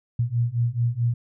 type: beating tone pair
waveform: sine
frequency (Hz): 116.5 / 121.1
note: A#2 / B2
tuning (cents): -1 / -34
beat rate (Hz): 4.6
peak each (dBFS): -24 / -23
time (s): 0.19-1.14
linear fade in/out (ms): 5
effects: none